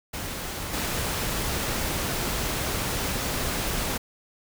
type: noise with level steps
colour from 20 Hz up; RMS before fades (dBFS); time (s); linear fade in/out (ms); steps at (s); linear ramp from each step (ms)
pink; -33 / -28; 0.13-3.98; 10; 0.73; 5
effects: none